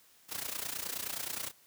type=noise with amplitude modulation; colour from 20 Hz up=white; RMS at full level=-35 dBFS; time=0.28-1.52 s; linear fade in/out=50 ms; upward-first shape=sine; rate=29.5 Hz; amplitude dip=80%; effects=white hiss -63 dBFS RMS until 1.66 s + high-pass 60 Hz 12 dB/octave